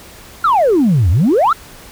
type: exponential two-way sweep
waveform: sine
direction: down then up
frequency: 1420 to 77.78 to 1420 Hz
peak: -7 dBFS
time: 0.44-1.53 s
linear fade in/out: 5 ms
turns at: 1.1 s
effects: tanh soft clip ceiling -6 dBFS + pink hiss -38 dBFS RMS until 1.91 s